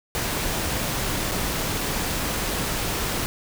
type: noise with dropouts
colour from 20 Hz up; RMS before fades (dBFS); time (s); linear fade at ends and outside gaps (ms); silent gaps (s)
pink; -26; 0.15-3.26; 0; 1.313-1.318
effects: none